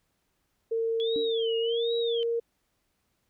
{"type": "tone with pitch glide", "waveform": "sine", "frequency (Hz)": [454.5, 465.1], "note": ["A#4", "A#4"], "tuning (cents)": [-44, -4], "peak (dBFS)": -25, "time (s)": [0.71, 2.4], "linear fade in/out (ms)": 10, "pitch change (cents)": 40, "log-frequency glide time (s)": [1.58, 1.73]}
{"type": "tone with vibrato", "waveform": "sine", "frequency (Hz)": 3322, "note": "G#7", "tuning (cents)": 0, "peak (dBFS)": -33, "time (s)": [1, 2.23], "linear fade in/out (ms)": 0, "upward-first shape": "sine", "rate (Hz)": 1.3, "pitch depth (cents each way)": 260}
{"type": "tone with exponential decay", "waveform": "sine", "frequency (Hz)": 293.7, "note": "D4", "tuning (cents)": 0, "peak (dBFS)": -30, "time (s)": [1.16, 1.4], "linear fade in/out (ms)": 0, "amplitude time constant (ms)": 51}
{"effects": ["pink hiss -75 dBFS RMS until 3.29 s"]}